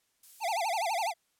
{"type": "noise", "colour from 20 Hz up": "violet", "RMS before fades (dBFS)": -49, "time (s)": [0.23, 0.52], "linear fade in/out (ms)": 5}
{"type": "tone with vibrato", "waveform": "square", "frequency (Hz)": 779, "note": "G5", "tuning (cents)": -11, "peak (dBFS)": -29, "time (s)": [0.4, 1.14], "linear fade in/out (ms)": 50, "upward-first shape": "sine", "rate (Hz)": 12, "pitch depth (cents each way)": 270}
{"effects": ["white hiss -74 dBFS RMS until 1.39 s", "low-pass 12000 Hz 12 dB/octave"]}